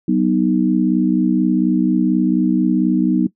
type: chord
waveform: sine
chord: B major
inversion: second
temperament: equal with one note detuned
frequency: 188.45 / 246.9 / 311.1 Hz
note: F#3 / B3 / D#4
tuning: +32 / 0 / 0 cents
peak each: -17 dBFS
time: 0.08-3.27 s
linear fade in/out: 5 ms
effects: noise-tail reverb RT60 0.1 s tail -19 dB re dry